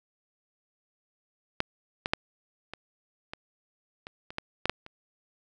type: clicks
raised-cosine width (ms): 0.3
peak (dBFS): -9 / -12 / -7 / -22 / -21 / -24 / -25 / -15 / -11 / -8 / -28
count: 11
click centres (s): 1.604 / 2.059 / 2.135 / 2.736 / 3.335 / 4.069 / 4.305 / 4.384 / 4.656 / 4.696 / 4.864
effects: none